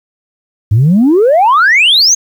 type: exponential sweep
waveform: sine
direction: up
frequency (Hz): 98 to 6645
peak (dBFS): -3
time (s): 0.71-2.15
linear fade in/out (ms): 10
effects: tanh soft clip ceiling -2 dBFS + 7-bit